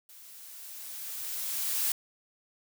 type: noise with level ramp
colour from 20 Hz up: blue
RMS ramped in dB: -52 to -28 dBFS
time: 0.09-1.92 s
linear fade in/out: 2 ms
effects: none